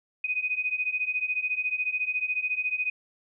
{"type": "beating tone pair", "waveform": "sine", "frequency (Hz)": [2489, 2503], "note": ["D#7", "D#7"], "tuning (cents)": [0, 10], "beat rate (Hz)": 14, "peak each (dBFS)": [-30, -28], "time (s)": [0.24, 2.9], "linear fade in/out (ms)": 5, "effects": []}